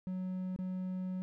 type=tone with dropouts; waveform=triangle; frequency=185 Hz; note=F#3; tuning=in tune; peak=-33 dBFS; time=0.07-1.22 s; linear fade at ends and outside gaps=0 ms; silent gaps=0.562-0.589 s; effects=none